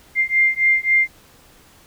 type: beating tone pair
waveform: sine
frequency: 2100 / 2103.7 Hz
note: C7 / C7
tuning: +6 / +9 cents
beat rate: 3.7 Hz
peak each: -17 dBFS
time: 0.15-1.08 s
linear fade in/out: 50 ms
effects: pink hiss -50 dBFS RMS until 1.86 s